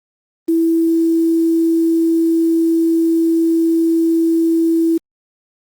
sine tone with quantisation, 329.6 Hz, E4, in tune, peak -11 dBFS, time 0.48-4.98 s, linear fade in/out 10 ms, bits 6, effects Opus 24 kbps

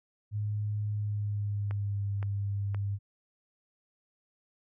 sine tone with pitch glide, 104.7 to 100.32 Hz, G#2 to G2, +15 to +41 cents, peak -29 dBFS, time 0.31-2.99 s, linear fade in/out 50 ms, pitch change -74 cents, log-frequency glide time 0.91-2.1 s
click train, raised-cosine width 0.5 ms, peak -27 dBFS, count 3, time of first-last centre 1.71-2.746 s, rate 1.93 Hz
effects none

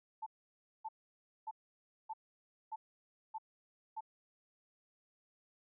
sine tone bursts, 880 Hz, A5, in tune, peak -39 dBFS, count 7, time 0.22-4.008 s, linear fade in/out 10 ms, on 44 ms, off 580 ms, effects none

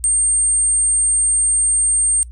sine tone, 8680 Hz, C#9, 37 cents flat, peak -13 dBFS, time 0.04-2.23 s, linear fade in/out 0 ms, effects noise-tail reverb RT60 0.1 s tail -20 dB re dry + added 60 Hz sine -32 dBFS peak until 2.31 s

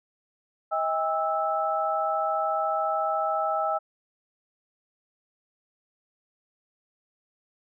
sine tone cluster, 636 / 802 / 1312 Hz, D#5 / G5 / E6, +38 / +39 / -9 cents, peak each -28 dBFS, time 0.71-3.79 s, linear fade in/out 20 ms, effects none

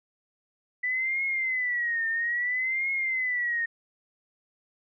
sine tone with vibrato, 1979 Hz, B6, 3 cents sharp, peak -25 dBFS, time 0.83-3.66 s, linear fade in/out 10 ms, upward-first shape triangle, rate 0.6 Hz, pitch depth 160 cents each way, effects none

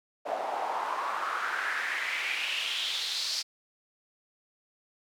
pink noise with band-pass filter sweep, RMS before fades -32 dBFS, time 0.25-3.43 s, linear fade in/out 20 ms, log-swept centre 640 to 4900 Hz, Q 3.8, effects high-pass 400 Hz 12 dB/octave

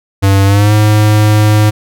square tone with pitch glide, 98 to 106.25 Hz, G2 to G#2, 0 to +40 cents, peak -6 dBFS, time 0.22-1.71 s, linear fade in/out 20 ms, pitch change +140 cents, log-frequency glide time 0.45-0.73 s, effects none

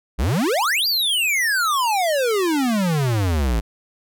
square exponential two-way sweep, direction up then down, 51.91 to 4854 to 51.91 Hz, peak -18 dBFS, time 0.18-3.61 s, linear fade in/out 20 ms, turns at 0.87 s, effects none

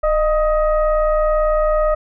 sine tone with frequency modulation, 613 Hz, D#5, 26 cents flat, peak -13 dBFS, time 0.03-1.95 s, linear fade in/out 10 ms, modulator 642 Hz, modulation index 0.83, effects none

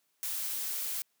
blue noise, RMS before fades -35 dBFS, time 0.23-1.02 s, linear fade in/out 0 ms, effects white hiss -75 dBFS RMS until 1.2 s + high-pass 150 Hz 12 dB/octave

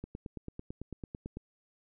click train, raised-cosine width 3 ms, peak -27 dBFS, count 13, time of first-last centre 0.04-1.37 s, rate 9.02 Hz, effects none

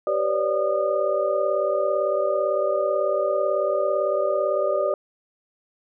sine tone cluster, 388.4 / 495.5 / 555 / 593 / 1222 Hz, G4 / B4 / C#5 / D5 / D#6, -16 / +6 / +2 / +17 / -32 cents, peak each -28 / -29 / -27 / -22 / -30 dBFS, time 0.07-4.94 s, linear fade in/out 2 ms, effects none

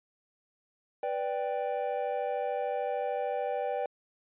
triangle chord, G major, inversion first, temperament equal, 493.9 / 587.3 / 784 Hz, B4 / D5 / G5, 0 / 0 / 0 cents, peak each -32 dBFS, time 1.03-3.86 s, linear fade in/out 2 ms, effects resampled to 8000 Hz

